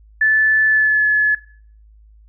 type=tone with pitch glide; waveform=sine; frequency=1745 to 1711.1 Hz; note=A6 to A6; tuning=-15 to -49 cents; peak=-11 dBFS; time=0.21-1.35 s; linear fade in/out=5 ms; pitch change=-34 cents; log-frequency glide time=0.67-1.06 s; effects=noise-tail reverb RT60 0.5 s tail -20 dB re dry + added 53 Hz sine -44 dBFS peak until 2.28 s